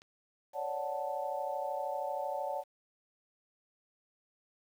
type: click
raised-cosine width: 0.2 ms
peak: -37 dBFS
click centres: 0.019 s
type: chord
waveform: sine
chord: D major seventh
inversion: third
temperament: equal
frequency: 554.4 / 587.3 / 740 / 880 Hz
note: C#5 / D5 / F#5 / A5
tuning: 0 / 0 / 0 / 0 cents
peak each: -39 dBFS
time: 0.53-2.64 s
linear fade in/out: 50 ms
effects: 10-bit